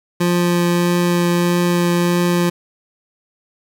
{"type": "tone with vibrato", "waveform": "25% pulse", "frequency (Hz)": 174.61, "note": "F3", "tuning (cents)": 0, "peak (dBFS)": -10, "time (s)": [0.2, 2.5], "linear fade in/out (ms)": 10, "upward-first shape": "triangle", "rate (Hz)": 1.6, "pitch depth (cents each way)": 9, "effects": ["7-bit"]}